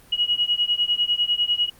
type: beating tone pair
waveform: sine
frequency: 2900 / 2910 Hz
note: F#7 / F#7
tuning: -35 / -29 cents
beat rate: 10 Hz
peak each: -22 / -22 dBFS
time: 0.12-1.7 s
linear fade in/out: 10 ms
effects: pink hiss -51 dBFS RMS until 1.79 s + Opus 32 kbps